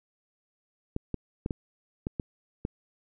clicks, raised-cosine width 3 ms, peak -17 dBFS, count 7, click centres 0.964 / 1.143 / 1.461 / 1.508 / 2.069 / 2.198 / 2.651 s, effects none

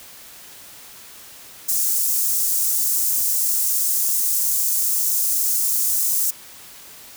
white high-pass noise, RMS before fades -20 dBFS, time 1.68-6.31 s, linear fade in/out 10 ms, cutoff 6300 Hz, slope 24 dB/octave, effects white hiss -42 dBFS RMS until 7.16 s

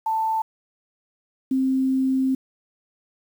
sine tone pair in turn, 886 / 263.4 Hz, A5 / C4, +12 / +12 cents, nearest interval octave + major sixth, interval 2100 cents, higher first, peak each -20 / -18 dBFS, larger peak second, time 0.06-0.42 / 1.51-2.35 s, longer second, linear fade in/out 5 ms, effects 8-bit

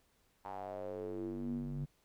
square tone with band-pass filter sweep, 48.34 Hz, G1, 23 cents flat, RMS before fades -41 dBFS, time 0.44-1.86 s, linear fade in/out 20 ms, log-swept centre 900 to 160 Hz, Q 5.2, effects pink hiss -73 dBFS RMS until 2.04 s

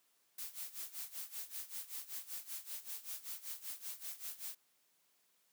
blue noise with tremolo, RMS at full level -43 dBFS, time 0.38-4.55 s, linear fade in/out 5 ms, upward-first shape sine, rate 5.2 Hz, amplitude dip 85%, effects white hiss -75 dBFS RMS until 5.52 s + high-pass 150 Hz 12 dB/octave

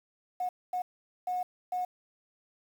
sine tone bursts at uneven times, 727 Hz, F#5, 31 cents flat, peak -28 dBFS, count 4, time 0.4-0.49 / 0.73-0.82 / 1.27-1.43 / 1.72-1.85 s, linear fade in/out 5 ms, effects tanh soft clip ceiling -25 dBFS + 9-bit

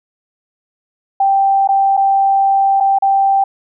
sine tone with dropouts, 784 Hz, G5, in tune, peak -9 dBFS, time 1.2-3.44 s, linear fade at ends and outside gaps 5 ms, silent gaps 1.675-1.688 / 1.969-1.974 / 2.802-2.806 / 2.987-3.022 s, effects none

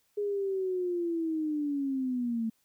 sine linear sweep, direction down, 415.3 to 221 Hz, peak -28 dBFS, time 0.17-2.5 s, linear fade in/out 10 ms, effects white hiss -72 dBFS RMS until 2.64 s

